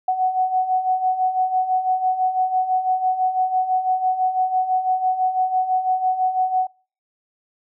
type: beating tone pair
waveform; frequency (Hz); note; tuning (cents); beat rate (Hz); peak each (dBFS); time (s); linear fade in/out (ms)
sine; 740 / 746; F#5 / F#5; 0 / +14; 6; -24 / -18; 0.08-6.67; 5
effects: noise-tail reverb RT60 0.4 s tail -25 dB re dry